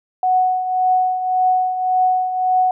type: tone with tremolo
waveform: sine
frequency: 740 Hz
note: F#5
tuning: in tune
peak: -11 dBFS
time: 0.23-2.71 s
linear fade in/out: 2 ms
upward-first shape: triangle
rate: 1.8 Hz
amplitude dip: 65%
effects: none